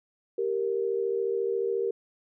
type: tone pair together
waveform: sine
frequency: 392 / 466.2 Hz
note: G4 / A#4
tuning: 0 / 0 cents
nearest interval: minor third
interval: 300 cents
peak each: -28 dBFS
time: 0.38-1.91 s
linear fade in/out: 5 ms
effects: none